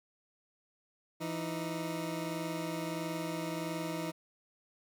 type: tone pair together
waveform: 20% pulse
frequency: 167.2 / 312.9 Hz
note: E3 / D#4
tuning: +25 / +10 cents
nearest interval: major seventh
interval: 1085 cents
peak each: -33 / -33 dBFS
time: 1.2-4.12 s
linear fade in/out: 20 ms
effects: none